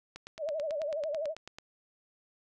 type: click train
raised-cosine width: 0.2 ms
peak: -26 dBFS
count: 14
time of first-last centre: 0.16-1.585 s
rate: 9.12 Hz
type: tone with vibrato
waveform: sine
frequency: 608 Hz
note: D#5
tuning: 40 cents flat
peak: -31 dBFS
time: 0.38-1.35 s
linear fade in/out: 50 ms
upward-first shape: sine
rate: 12 Hz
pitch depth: 120 cents each way
effects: none